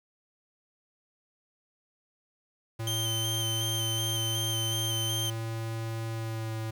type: tone with pitch glide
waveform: square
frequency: 112.9 to 111.02 Hz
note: A2 to A2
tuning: +45 to +16 cents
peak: -32 dBFS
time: 2.79-6.71 s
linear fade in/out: 10 ms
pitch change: -29 cents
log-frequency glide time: 6.11-6.56 s
type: tone with vibrato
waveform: sawtooth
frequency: 3122 Hz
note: G7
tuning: 8 cents flat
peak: -27 dBFS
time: 2.87-5.3 s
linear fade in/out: 2 ms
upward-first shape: square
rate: 2.7 Hz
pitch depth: 20 cents each way
effects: 9-bit